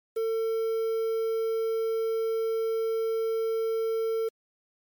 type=tone with quantisation; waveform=triangle; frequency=450 Hz; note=A4; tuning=39 cents sharp; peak=-23 dBFS; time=0.16-4.29 s; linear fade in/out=10 ms; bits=8; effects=MP3 96 kbps